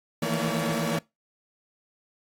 sawtooth tone cluster, 159.2 / 167.4 / 224.7 / 233.6 / 569 Hz, D#3 / E3 / A3 / A#3 / C#5, +40 / +27 / +37 / +4 / +45 cents, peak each -28 dBFS, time 0.22-0.99 s, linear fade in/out 5 ms, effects noise-tail reverb RT60 0.2 s tail -22 dB re dry + AAC 48 kbps

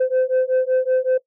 sine beating tone pair, 512 / 517.3 Hz, C5 / C5, -38 / -20 cents, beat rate 5.3 Hz, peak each -17 dBFS, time 0-1.18 s, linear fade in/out 10 ms, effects noise-tail reverb RT60 0.1 s tail -20 dB re dry + tanh soft clip ceiling -13 dBFS

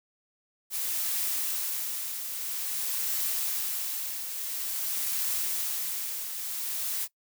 blue noise with tremolo, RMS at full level -29 dBFS, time 0.7-7.08 s, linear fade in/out 50 ms, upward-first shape triangle, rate 0.49 Hz, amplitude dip 55%, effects noise-tail reverb RT60 0.1 s tail -20 dB re dry

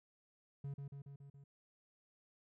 triangle tone with echo, 140 Hz, C#3, 18 cents sharp, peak -39 dBFS, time 0.64-0.74 s, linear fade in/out 5 ms, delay 140 ms, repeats 5, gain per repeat -3 dB, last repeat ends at 1.44 s, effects none

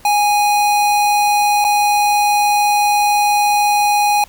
square tone with dropouts, 827 Hz, G#5, 8 cents flat, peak -12 dBFS, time 0.05-4.24 s, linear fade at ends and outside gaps 2 ms, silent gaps 1.643-1.648 s, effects pink hiss -45 dBFS RMS until 4.28 s

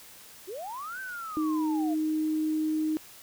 sine linear two-way sweep, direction up then down, 335.3 to 1568 to 657 Hz, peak -35 dBFS, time 0.47-1.95 s, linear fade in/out 20 ms, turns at 1 s
sine tone, 311.1 Hz, D#4, in tune, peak -25 dBFS, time 1.37-2.97 s, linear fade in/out 0 ms
effects white hiss -50 dBFS RMS until 3.22 s

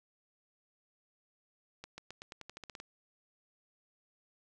accelerating click train, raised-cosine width 0.2 ms, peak -28 dBFS, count 12, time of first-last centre 1.84-2.801 s, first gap 140 ms, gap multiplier 0.9, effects none

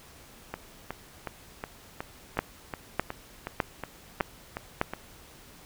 two click trains, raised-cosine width 0.5 ms, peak -9 / -18 dBFS, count 5 / 13, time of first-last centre 2.39-4.814 / 0.54-4.936 s, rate 1.65 / 2.73 Hz, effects pink hiss -52 dBFS RMS until 5.65 s

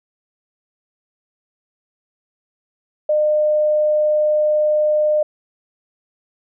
sine tone, 606 Hz, D#5, 46 cents flat, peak -13 dBFS, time 3.09-5.23 s, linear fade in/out 5 ms, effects none

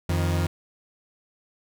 40% pulse tone pair together, 87.86 / 155.56 Hz, F2 / D#3, +11 / 0 cents, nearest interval minor seventh, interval 989 cents, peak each -22 / -27 dBFS, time 0.09-0.47 s, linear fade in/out 5 ms, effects none

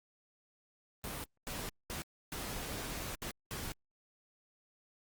pink noise bursts at uneven times, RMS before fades -41 dBFS, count 6, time 1.04-1.24 / 1.47-1.69 / 1.9-2.02 / 2.32-3.15 / 3.22-3.31 / 3.51-3.72 s, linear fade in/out 0 ms, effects Opus 24 kbps

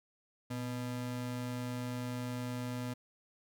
square ring-modulated tone, 185 Hz, F#3, in tune, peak -34 dBFS, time 0.5-2.94 s, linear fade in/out 10 ms, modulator 65.6 Hz, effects none

